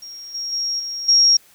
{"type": "tone with level steps", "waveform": "sine", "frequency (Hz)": 5588, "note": "F8", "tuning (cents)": 0, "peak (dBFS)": [-33, -24, -20, -25, -10], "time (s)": [0.02, 1.37], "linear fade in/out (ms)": 5, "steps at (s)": [0.34, 0.52, 0.79, 1.08], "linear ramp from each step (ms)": 10, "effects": ["white hiss -52 dBFS RMS until 1.54 s"]}